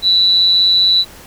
sine tone with amplitude modulation, 3952 Hz, B7, in tune, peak -6 dBFS, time 0.02-1.05 s, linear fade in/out 50 ms, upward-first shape sine, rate 181 Hz, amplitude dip 50%, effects pink hiss -38 dBFS RMS until 1.26 s

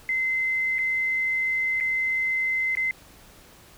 sine tone with dropouts, 2063 Hz, C7, 25 cents flat, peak -22 dBFS, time 0.09-2.91 s, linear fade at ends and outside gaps 1 ms, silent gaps 0.784-0.789 / 1.802-1.808 / 2.752-2.771 s, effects pink hiss -51 dBFS RMS until 3.77 s

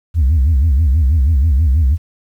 sine tone with vibrato, 72.9 Hz, D2, 12 cents flat, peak -7 dBFS, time 0.14-1.98 s, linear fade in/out 50 ms, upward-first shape sine, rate 6.2 Hz, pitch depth 240 cents each way, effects tanh soft clip ceiling -7 dBFS + 8-bit

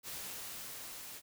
white noise with level ramp, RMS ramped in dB -43 to -48 dBFS, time 0.03-1.22 s, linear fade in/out 50 ms, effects none

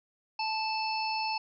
harmonic tone, 878 Hz, A5, 4 cents flat, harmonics 1 / 3 / 5 / 6, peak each -31 / -36 / -38 / -39 dBFS, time 0.39-1.38 s, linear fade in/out 5 ms, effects none

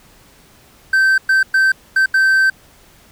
triangle tone bursts at uneven times, 1552 Hz, G6, 18 cents flat, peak -8 dBFS, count 5, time 0.93-1.18 / 1.29-1.43 / 1.54-1.72 / 1.96-2.06 / 2.14-2.5 s, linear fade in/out 5 ms, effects pink hiss -48 dBFS RMS until 3.11 s

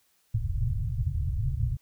white low-pass noise, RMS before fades -28 dBFS, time 0.34-1.77 s, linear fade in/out 10 ms, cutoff 140 Hz, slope 96 dB/octave, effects white hiss -68 dBFS RMS until 1.81 s

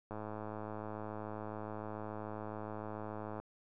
click train, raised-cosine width 1 ms, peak -29 dBFS, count 353, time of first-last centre 0.11-3.4 s, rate 107 Hz, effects none

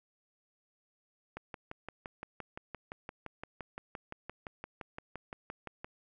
click train, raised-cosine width 0.5 ms, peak -26 dBFS, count 27, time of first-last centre 1.37-5.845 s, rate 5.81 Hz, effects none

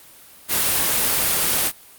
white noise, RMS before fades -19 dBFS, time 0.48-1.72 s, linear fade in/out 50 ms, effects white hiss -46 dBFS RMS until 1.98 s + Opus 32 kbps

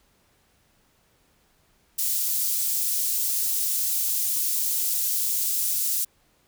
white high-pass noise, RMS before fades -25 dBFS, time 1.98-6.05 s, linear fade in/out 10 ms, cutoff 6500 Hz, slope 12 dB/octave, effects pink hiss -64 dBFS RMS until 6.47 s

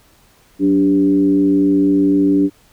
sine tone with frequency modulation, 290.7 Hz, D4, 18 cents flat, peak -10 dBFS, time 0.59-2.5 s, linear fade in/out 50 ms, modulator 104 Hz, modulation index 0.62, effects pink hiss -52 dBFS RMS until 2.72 s

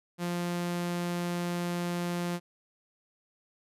sawtooth tone, 174.61 Hz, F3, in tune, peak -26 dBFS, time 0.18-2.4 s, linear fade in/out 50 ms, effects resampled to 32000 Hz

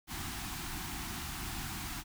pink band-stop noise, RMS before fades -40 dBFS, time 0.07-2.04 s, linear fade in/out 50 ms, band 370 to 700 Hz, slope 96 dB/octave, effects none

